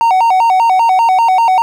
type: tone with vibrato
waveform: triangle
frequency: 830.6 Hz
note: G#5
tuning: in tune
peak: -5 dBFS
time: 0.01-1.62 s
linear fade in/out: 0 ms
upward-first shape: square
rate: 5.1 Hz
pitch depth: 180 cents each way
effects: none